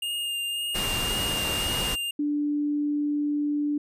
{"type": "tone with vibrato", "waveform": "square", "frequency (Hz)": 2822, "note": "F7", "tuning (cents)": 17, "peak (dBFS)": -28, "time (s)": [0.02, 2.11], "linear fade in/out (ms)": 5, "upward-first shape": "sine", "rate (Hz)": 1.9, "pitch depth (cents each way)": 15}
{"type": "noise", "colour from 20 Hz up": "pink", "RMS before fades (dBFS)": -30, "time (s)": [0.74, 1.96], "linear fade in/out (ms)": 20}
{"type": "tone", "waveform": "sine", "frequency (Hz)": 293.5, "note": "D4", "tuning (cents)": -1, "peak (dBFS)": -23, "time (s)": [2.19, 3.78], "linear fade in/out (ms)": 5}
{"effects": ["resampled to 32000 Hz"]}